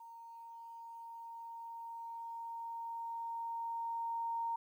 sine tone with level ramp, 924 Hz, A#5, 16 cents flat, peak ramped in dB -50 to -34 dBFS, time 0-4.56 s, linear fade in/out 5 ms, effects 12-bit

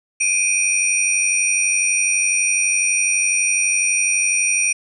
sine tone cluster, 2410 / 2502 / 5730 / 8800 Hz, D7 / D#7 / F8 / C#9, +44 / +9 / +44 / -14 cents, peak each -21 dBFS, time 0.2-4.73 s, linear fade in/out 10 ms, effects none

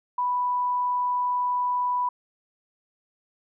sine tone, 987.8 Hz, B5, in tune, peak -22 dBFS, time 0.18-2.09 s, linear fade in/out 5 ms, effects none

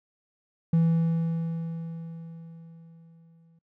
triangle tone with exponential decay, 165.2 Hz, E3, 4 cents sharp, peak -15 dBFS, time 0.73-3.59 s, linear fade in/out 5 ms, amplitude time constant 620 ms, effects noise-tail reverb RT60 0.1 s tail -26 dB re dry + tanh soft clip ceiling -11 dBFS

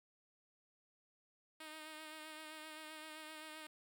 5% pulse tone with vibrato, 311.1 Hz, D#4, in tune, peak -38 dBFS, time 1.6-3.67 s, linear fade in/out 5 ms, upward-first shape sine, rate 7.7 Hz, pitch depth 27 cents each way, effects none

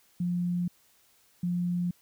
sine tone pair in turn, 176.2 / 176.2 Hz, F3 / F3, +16 / +16 cents, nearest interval unison, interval 0 cents, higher neither, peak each -26 dBFS, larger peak neither, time 0.2-0.68 / 1.43-1.91 s, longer neither, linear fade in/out 5 ms, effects white hiss -64 dBFS RMS until 2.01 s

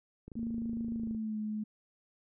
click train, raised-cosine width 3 ms, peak -33 dBFS, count 24, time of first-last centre 0.28-1.148 s, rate 26.5 Hz
sine tone with pitch glide, 230.4 to 213.7 Hz, A#3 to G#3, -20 to +50 cents, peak -33 dBFS, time 0.36-1.64 s, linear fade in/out 10 ms, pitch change -130 cents, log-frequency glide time 0.93-1.38 s
effects none

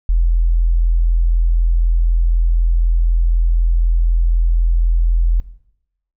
sine tone, 42 Hz, E1, 33 cents sharp, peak -10 dBFS, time 0.09-5.4 s, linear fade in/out 0 ms, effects noise-tail reverb RT60 0.8 s tail -17 dB re dry

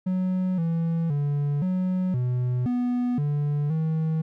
triangle tone with pitch steps, 184.9 / 165.8 / 144.3 / 184.4 / 124.5 / 245.7 / 146.1 / 159.2 Hz, F#3 / E3 / D3 / F#3 / B2 / B3 / D3 / D#3, -1 / +10 / -30 / -6 / +14 / -9 / -9 / +40 cents, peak -20 dBFS, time 0.06-4.22 s, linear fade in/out 10 ms, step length 520 ms, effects none

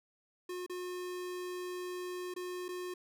square tone with dropouts, 360 Hz, F#4, 47 cents flat, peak -39 dBFS, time 0.49-2.94 s, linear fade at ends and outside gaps 5 ms, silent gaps 0.664-0.696 / 2.34-2.362 / 2.683-2.688 s, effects none

